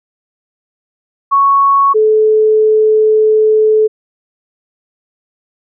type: tone pair in turn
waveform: sine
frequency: 1109 / 432.8 Hz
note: C#6 / A4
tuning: 0 / -29 cents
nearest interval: octave + major third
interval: 1629 cents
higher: first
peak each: -6 dBFS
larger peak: neither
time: 1.31-1.94 / 1.94-3.88 s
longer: second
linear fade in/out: 20 ms
effects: none